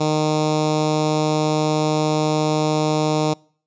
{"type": "tone with notch filter", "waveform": "10% pulse", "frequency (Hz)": 153.8, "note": "D#3", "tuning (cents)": -20, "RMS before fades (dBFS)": -19, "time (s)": [0, 3.34], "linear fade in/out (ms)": 10, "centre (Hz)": 1900, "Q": 0.97, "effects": ["noise-tail reverb RT60 0.5 s tail -26 dB re dry", "resampled to 16000 Hz"]}